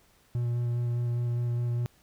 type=tone with vibrato; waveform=triangle; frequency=120 Hz; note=B2; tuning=49 cents flat; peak=-24 dBFS; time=0.35-1.86 s; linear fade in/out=0 ms; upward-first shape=square; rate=4.9 Hz; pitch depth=9 cents each way; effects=pink hiss -63 dBFS RMS until 2.02 s